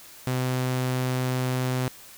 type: tone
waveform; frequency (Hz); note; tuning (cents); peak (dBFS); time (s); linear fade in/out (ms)
sawtooth; 127.8; C3; -40; -20; 0.27-1.88; 2
effects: white hiss -47 dBFS RMS until 2.17 s